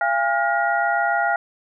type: tone cluster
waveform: sine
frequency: 685 / 812 / 1421 / 1908 Hz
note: F5 / G#5 / F6 / A#6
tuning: -34 / -39 / +30 / +40 cents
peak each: -23 / -22 / -22 / -28 dBFS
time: 0.01-1.36 s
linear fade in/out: 2 ms
effects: none